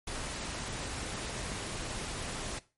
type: noise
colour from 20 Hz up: pink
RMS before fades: -38 dBFS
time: 0.07-2.59 s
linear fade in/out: 5 ms
effects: noise-tail reverb RT60 0.3 s tail -17 dB re dry + MP3 48 kbps